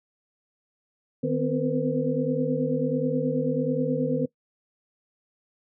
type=tone cluster; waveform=sine; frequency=152.9 / 250 / 259.3 / 468.6 / 510 Hz; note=D#3 / B3 / C4 / A#4 / C5; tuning=-30 / +21 / -15 / +9 / -44 cents; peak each=-29 dBFS; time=1.23-4.26 s; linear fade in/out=10 ms; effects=noise-tail reverb RT60 0.1 s tail -20 dB re dry